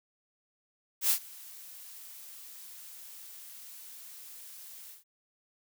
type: noise with ADSR envelope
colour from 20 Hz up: blue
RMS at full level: -24 dBFS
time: 1.01-5.04 s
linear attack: 89 ms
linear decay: 88 ms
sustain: -24 dB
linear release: 140 ms
effects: none